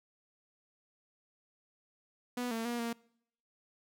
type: tone with pitch steps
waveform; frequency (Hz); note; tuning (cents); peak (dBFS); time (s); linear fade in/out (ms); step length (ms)
sawtooth; 245.8 / 226.7 / 238.7 / 232.9; B3 / A#3 / A#3 / A#3; -8 / -48 / +41 / -1; -30; 2.37-2.93; 5; 140
effects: noise-tail reverb RT60 0.7 s tail -24 dB re dry